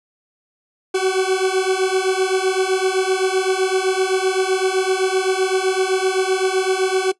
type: beating tone pair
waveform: 40% pulse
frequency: 373.3 / 381.1 Hz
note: F#4 / G4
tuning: +15 / -49 cents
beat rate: 7.8 Hz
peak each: -18 dBFS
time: 0.94-7.12 s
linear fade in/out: 10 ms
effects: noise-tail reverb RT60 0.1 s tail -18 dB re dry + resampled to 24000 Hz